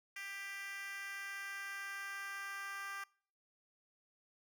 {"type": "tone with high-pass filter sweep", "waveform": "10% pulse", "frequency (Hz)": 395.4, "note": "G4", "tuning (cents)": 15, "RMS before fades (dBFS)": -45, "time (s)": [0.16, 3.04], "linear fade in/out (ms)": 5, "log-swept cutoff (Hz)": [2000, 1300], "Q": 2.4, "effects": ["noise-tail reverb RT60 0.5 s tail -25 dB re dry"]}